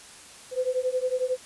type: beating tone pair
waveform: sine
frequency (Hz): 503 / 514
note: B4 / C5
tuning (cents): +32 / -31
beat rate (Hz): 11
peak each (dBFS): -27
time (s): 0.51-1.38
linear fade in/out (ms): 50
effects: white hiss -47 dBFS RMS until 1.45 s + resampled to 24000 Hz